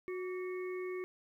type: harmonic tone with a mistuned harmonic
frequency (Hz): 366.3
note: F#4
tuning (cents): -17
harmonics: 1 / 3 / 5 / 6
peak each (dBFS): -37 / -51 / -55 / -49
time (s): 0.08-1.04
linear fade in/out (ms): 0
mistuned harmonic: 3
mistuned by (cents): +70
effects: 12-bit